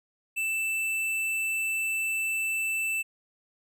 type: tone with tanh clipping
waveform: sine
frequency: 2652 Hz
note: E7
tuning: 10 cents sharp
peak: -28 dBFS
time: 0.36-3.03 s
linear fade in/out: 20 ms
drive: 14 dB
effects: none